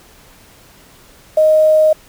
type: tone with quantisation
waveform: sine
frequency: 622.3 Hz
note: D#5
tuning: in tune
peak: -7 dBFS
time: 1.37-1.93 s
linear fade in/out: 5 ms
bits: 6
effects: pink hiss -45 dBFS RMS until 2.08 s